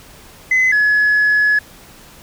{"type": "tone pair in turn", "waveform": "sine", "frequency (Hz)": [2032, 1696.8], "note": ["B6", "G#6"], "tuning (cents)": [49, 37], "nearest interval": "minor third", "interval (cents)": 312, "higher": "first", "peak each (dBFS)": -9, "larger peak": "neither", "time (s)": [[0.51, 0.72], [0.72, 1.59]], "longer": "second", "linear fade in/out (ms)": 5, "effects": ["tanh soft clip ceiling -8 dBFS", "pink hiss -42 dBFS RMS until 2.22 s"]}